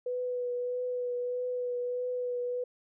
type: tone with vibrato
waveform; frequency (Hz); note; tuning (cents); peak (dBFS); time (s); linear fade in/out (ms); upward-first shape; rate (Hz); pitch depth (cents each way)
sine; 493.9; B4; 0; -30; 0.06-2.64; 5; triangle; 1.6; 20
effects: none